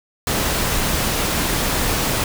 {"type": "noise", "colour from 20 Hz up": "pink", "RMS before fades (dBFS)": -20, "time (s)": [0.27, 2.24], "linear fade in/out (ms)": 2, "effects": []}